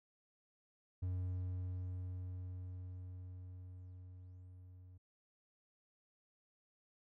triangle tone with level ramp, 91.3 Hz, F#2, 23 cents flat, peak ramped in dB -34 to -53 dBFS, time 1.02-4.98 s, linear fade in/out 10 ms, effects none

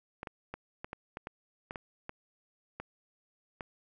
clicks, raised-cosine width 0.5 ms, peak -24 dBFS, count 12, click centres 0.231 / 0.272 / 0.54 / 0.845 / 0.931 / 1.171 / 1.271 / 1.709 / 1.758 / 2.094 / 2.8 / 3.608 s, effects none

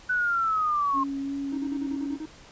sine linear sweep, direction down, 1500 to 1059 Hz, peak -22 dBFS, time 0.09-1.04 s, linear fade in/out 10 ms
sine tone with vibrato, 277.2 Hz, C#4, in tune, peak -28 dBFS, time 0.93-2.19 s, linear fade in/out 50 ms, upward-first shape sine, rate 2.8 Hz, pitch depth 14 cents each way
triangle tone bursts, 311.8 Hz, D#4, 4 cents sharp, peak -30 dBFS, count 8, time 1.52-2.258 s, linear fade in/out 5 ms, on 59 ms, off 38 ms
effects pink hiss -50 dBFS RMS until 2.51 s + resampled to 16000 Hz

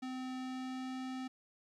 square tone with pitch glide, 257.3 to 258.9 Hz, C4 to C4, -29 to -18 cents, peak -40 dBFS, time 0.02-1.28 s, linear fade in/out 10 ms, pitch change +11 cents, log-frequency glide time 0.35-0.98 s, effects low-pass 6000 Hz 12 dB/octave + 13-bit

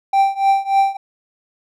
triangle tone with tremolo, 784 Hz, G5, in tune, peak -7 dBFS, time 0.13-0.97 s, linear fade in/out 5 ms, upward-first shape triangle, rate 3.4 Hz, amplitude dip 95%, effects none

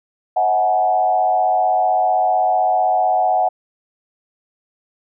sine tone with frequency modulation, 740 Hz, F#5, in tune, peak -13 dBFS, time 0.36-3.49 s, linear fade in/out 10 ms, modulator 95.7 Hz, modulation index 0.89, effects none

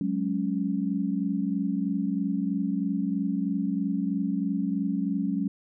sine chord, F# suspended second, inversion none, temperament just, 185 / 208.1 / 277.5 Hz, F#3 / G#3 / C#4, 0 / +4 / +2 cents, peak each -29 dBFS, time 0.01-5.48 s, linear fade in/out 2 ms, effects none

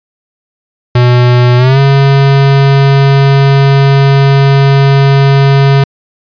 square tone with pitch glide, 122.9 to 137.95 Hz, B2 to C#3, -8 to -8 cents, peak -4 dBFS, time 0.95-5.84 s, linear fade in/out 5 ms, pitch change +200 cents, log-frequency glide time 1.57-1.79 s, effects resampled to 11025 Hz

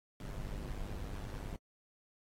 brown noise with amplitude modulation, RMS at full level -38 dBFS, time 0.2-1.56 s, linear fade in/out 2 ms, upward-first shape sine, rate 101 Hz, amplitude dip 70%, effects AAC 48 kbps

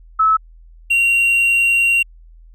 sine / triangle tone pair in turn, 1300 / 2755 Hz, E6 / F7, -24 / -24 cents, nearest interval octave + minor second, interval 1300 cents, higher second, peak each -10 dBFS, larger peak neither, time 0.19-0.37 / 0.9-2.03 s, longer second, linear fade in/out 10 ms, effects added 41 Hz sine -40 dBFS peak until 2.54 s

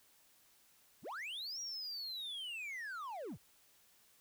triangle linear two-way sweep, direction up then down, 51.91 to 5730 to 51.91 Hz, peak -40 dBFS, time 1.02-3.38 s, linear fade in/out 50 ms, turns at 1.6 s, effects white hiss -68 dBFS RMS until 4.2 s

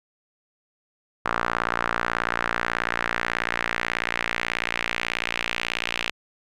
sawtooth tone with band-pass filter sweep, 58.3 Hz, A#1, 1 cent sharp, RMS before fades -27 dBFS, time 1.25-6.11 s, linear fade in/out 10 ms, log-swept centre 1300 to 2700 Hz, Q 2.2, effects none

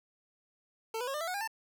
25% pulse tone with pitch steps, 447.6 / 493.8 / 544.7 / 600.9 / 662.9 / 731.3 / 806.8 / 890 Hz, A4 / B4 / C#5 / D5 / E5 / F#5 / G5 / A5, +30 / 0 / -30 / +40 / +10 / -20 / +50 / +20 cents, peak -30 dBFS, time 0.94-1.476 s, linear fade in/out 5 ms, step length 67 ms, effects none

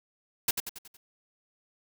white noise with echo, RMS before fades -25 dBFS, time 0.48-0.51 s, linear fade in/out 5 ms, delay 92 ms, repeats 5, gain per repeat -6 dB, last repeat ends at 0.97 s, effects none

